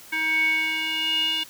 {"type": "tone with band-pass filter sweep", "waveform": "square", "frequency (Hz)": 317.3, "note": "D#4", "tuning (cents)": 34, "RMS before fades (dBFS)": -24, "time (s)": [0.12, 1.44], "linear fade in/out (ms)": 10, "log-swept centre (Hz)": [2000, 3100], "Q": 9.6, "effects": ["white hiss -46 dBFS RMS until 1.49 s"]}